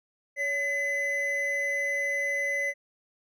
triangle tone pair together, 563.3 / 2022 Hz, C#5 / B6, +28 / +40 cents, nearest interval octave + minor seventh, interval 2212 cents, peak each -32 / -25 dBFS, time 0.36-2.74 s, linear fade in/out 50 ms, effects none

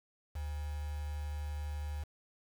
sine tone with quantisation, 74 Hz, D2, 14 cents sharp, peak -36 dBFS, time 0.35-2.04 s, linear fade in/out 10 ms, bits 8, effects none

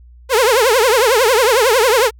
sawtooth tone with vibrato, 476.8 Hz, A#4, 39 cents sharp, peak -6 dBFS, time 0.29-2.11 s, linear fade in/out 50 ms, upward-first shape triangle, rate 11 Hz, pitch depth 260 cents each way, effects added 60 Hz sine -39 dBFS peak until 2.19 s

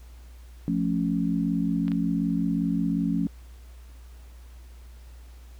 sine chord, F augmented, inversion none, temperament equal, 174.61 / 220 / 277.2 Hz, F3 / A3 / C#4, 0 / 0 / 0 cents, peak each -26 / -28 / -27 dBFS, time 0.68-3.27 s, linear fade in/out 0 ms
clicks, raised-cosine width 0.3 ms, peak -25 dBFS, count 2, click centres 1.881 / 1.918 s
effects added 60 Hz sine -43 dBFS peak until 5.59 s + pink hiss -58 dBFS RMS until 5.59 s

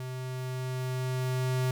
square tone with level ramp, 128.4 Hz, C3, 32 cents flat, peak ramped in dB -36 to -26 dBFS, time 0-1.71 s, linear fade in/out 2 ms, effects none

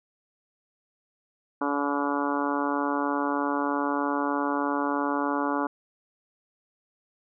harmonic tone, 143.2 Hz, D3, 43 cents flat, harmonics 2 / 3 / 4 / 5 / 6 / 7 / 8 / 9 / 10, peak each -28 / -35 / -34 / -37 / -32 / -33 / -33 / -39 / -36 dBFS, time 1.61-5.67 s, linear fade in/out 5 ms, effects none

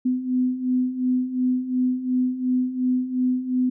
sine beating tone pair, 251.2 / 254 Hz, B3 / B3, +30 / +49 cents, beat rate 2.8 Hz, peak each -26 / -21 dBFS, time 0.05-3.7 s, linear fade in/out 10 ms, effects none

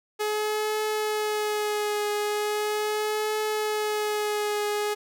sawtooth tone with vibrato, 422.7 Hz, G#4, 31 cents sharp, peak -21 dBFS, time 0.19-4.95 s, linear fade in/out 20 ms, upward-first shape triangle, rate 0.39 Hz, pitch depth 28 cents each way, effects none

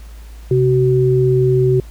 sine tone pair together, 130.81 / 376.1 Hz, C3 / F#4, 0 / +28 cents, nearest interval octave + tritone, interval 1828 cents, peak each -13 dBFS, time 0.51-1.8 s, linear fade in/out 2 ms, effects added 55 Hz sine -32 dBFS peak until 1.9 s + pink hiss -47 dBFS RMS until 1.9 s

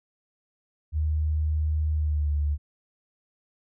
sine tone with pitch glide, 77 to 73.48 Hz, D#2 to D2, -17 to +2 cents, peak -22 dBFS, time 0.92-2.58 s, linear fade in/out 50 ms, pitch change -81 cents, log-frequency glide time 1.95-2.31 s, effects none

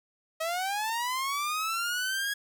sawtooth linear sweep, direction up, 632 to 1664 Hz, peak -25 dBFS, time 0.4-2.34 s, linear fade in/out 10 ms, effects 10-bit

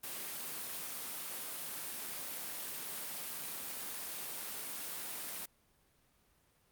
white high-pass noise, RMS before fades -42 dBFS, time 0.03-5.46 s, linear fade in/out 10 ms, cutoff 140 Hz, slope 24 dB/octave, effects pink hiss -71 dBFS RMS until 6.71 s + Opus 32 kbps

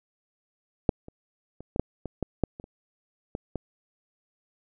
clicks, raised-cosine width 2 ms, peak -6 / -29 / -28 / -18 / -8 / -20 / -14 / -9 / -26 / -30 / -18 / -17 dBFS, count 12, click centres 0.892 / 1.084 / 1.606 / 1.761 / 1.796 / 2.057 / 2.227 / 2.437 / 2.599 / 2.641 / 3.351 / 3.557 s, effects none

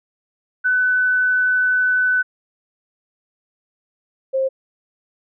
sine tone pair in turn, 1502 / 531 Hz, F#6 / C5, +26 / +25 cents, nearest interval octave + tritone, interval 1801 cents, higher first, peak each -14 / -16 dBFS, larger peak first, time 0.64-2.23 / 4.33-4.49 s, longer first, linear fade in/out 20 ms, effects none

